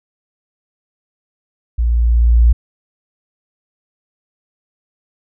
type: tone with level ramp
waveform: sine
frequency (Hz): 58.27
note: A#1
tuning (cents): 0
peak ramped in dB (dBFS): -12 to -5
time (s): 1.78-2.53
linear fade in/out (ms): 10
effects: none